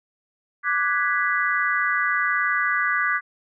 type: chord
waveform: sine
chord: G# half-diminished seventh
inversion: second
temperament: equal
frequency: 1174.7 / 1480 / 1661.2 / 1975.5 Hz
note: D6 / F#6 / G#6 / B6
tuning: 0 / 0 / 0 / 0 cents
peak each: -25 dBFS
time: 0.63-3.21 s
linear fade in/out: 50 ms
effects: none